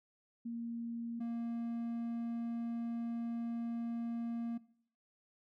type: tone pair in turn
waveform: sine / triangle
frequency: 233.1 / 233.1 Hz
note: A#3 / A#3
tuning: 0 / 0 cents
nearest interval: unison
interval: 0 cents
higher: neither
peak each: -38 / -34 dBFS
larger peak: second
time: 0.45-1.2 / 1.2-4.58 s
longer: second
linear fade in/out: 10 ms
effects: noise-tail reverb RT60 0.6 s tail -19 dB re dry